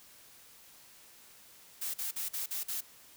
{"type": "noise bursts", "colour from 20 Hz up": "blue", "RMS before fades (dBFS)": -36, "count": 6, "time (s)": [1.81, 2.81], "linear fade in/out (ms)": 10, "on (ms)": 130, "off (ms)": 44, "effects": ["white hiss -57 dBFS RMS until 3.16 s"]}